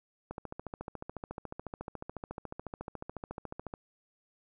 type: click train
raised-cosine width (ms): 1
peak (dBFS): -25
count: 49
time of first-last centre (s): 0.31-3.739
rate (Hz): 14
effects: none